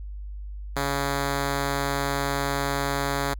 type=tone; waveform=5% pulse; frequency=140 Hz; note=C#3; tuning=18 cents sharp; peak=-13 dBFS; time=0.76-3.34 s; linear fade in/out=5 ms; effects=added 50 Hz sine -33 dBFS peak until 3.39 s